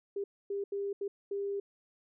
sine tone bursts at uneven times, 400 Hz, G4, 35 cents sharp, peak -32 dBFS, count 5, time 0.16-0.24 / 0.5-0.64 / 0.72-0.93 / 1.01-1.08 / 1.31-1.6 s, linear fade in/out 5 ms, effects none

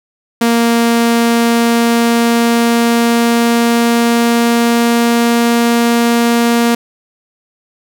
sawtooth tone with pitch glide, 233.1 to 235 Hz, A#3 to A#3, 0 to +14 cents, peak -5 dBFS, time 0.41-6.75 s, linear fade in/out 5 ms, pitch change +14 cents, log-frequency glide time 0.75-5.44 s, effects none

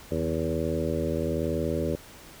harmonic tone with a mistuned harmonic, 81 Hz, E2, 30 cents flat, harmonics 1 / 2 / 3 / 4 / 5 / 6 / 7, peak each -33 / -33 / -33 / -33 / -33 / -33 / -33 dBFS, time 0.11-1.96 s, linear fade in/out 10 ms, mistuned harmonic 2, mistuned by -41 cents, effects pink hiss -48 dBFS RMS until 2.4 s

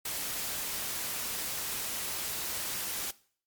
white noise, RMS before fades -35 dBFS, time 0.05-3.11 s, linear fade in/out 5 ms, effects noise-tail reverb RT60 0.5 s tail -20 dB re dry + MP3 96 kbps

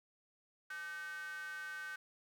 square tone with high-pass filter, 170 Hz, F3, 46 cents flat, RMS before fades -45 dBFS, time 0.7-1.96 s, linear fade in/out 5 ms, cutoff 1500 Hz, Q 8.8, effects none

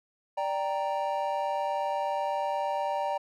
triangle chord, G minor, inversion second, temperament equal, 587.3 / 784 / 932.3 Hz, D5 / G5 / Bb5, 0 / 0 / 0 cents, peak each -30 dBFS, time 0.37-3.18 s, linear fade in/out 10 ms, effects none

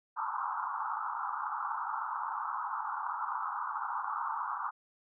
pink band-pass noise, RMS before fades -36 dBFS, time 0.16-4.71 s, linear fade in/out 20 ms, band 830 to 1400 Hz, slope 96 dB/octave, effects none

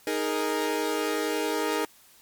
sawtooth chord, D# suspended fourth, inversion none, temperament equal, 311.1 / 415.3 / 466.2 Hz, D#4 / G#4 / A#4, 0 / 0 / 0 cents, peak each -26 dBFS, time 0.07-1.85 s, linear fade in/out 2 ms, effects white hiss -56 dBFS RMS until 2.21 s + MP3 96 kbps

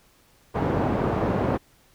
pink band-pass noise, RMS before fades -24 dBFS, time 0.54-1.58 s, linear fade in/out 20 ms, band 100 to 860 Hz, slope 12 dB/octave, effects pink hiss -59 dBFS RMS until 1.94 s

